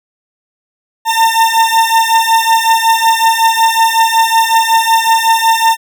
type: beating tone pair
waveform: 40% pulse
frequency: 902 / 907.4 Hz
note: A5 / A#5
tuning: +43 / -47 cents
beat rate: 5.4 Hz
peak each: -10 dBFS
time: 1.05-5.77 s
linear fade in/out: 50 ms
effects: none